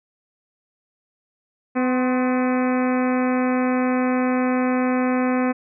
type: harmonic tone with a mistuned harmonic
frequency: 253 Hz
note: B3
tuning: 42 cents sharp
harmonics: 1 / 2 / 3 / 4 / 5 / 6 / 7 / 8 / 9 / 10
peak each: -19 / -25 / -29 / -31 / -33 / -35 / -36 / -37 / -38 / -39 dBFS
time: 1.75-5.53 s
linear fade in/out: 20 ms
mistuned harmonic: 4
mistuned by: +61 cents
effects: none